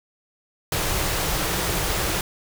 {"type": "band-stop noise", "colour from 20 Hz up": "pink", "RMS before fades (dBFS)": -24, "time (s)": [0.72, 2.21], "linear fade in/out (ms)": 2, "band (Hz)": [200, 290], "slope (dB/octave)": 96, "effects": []}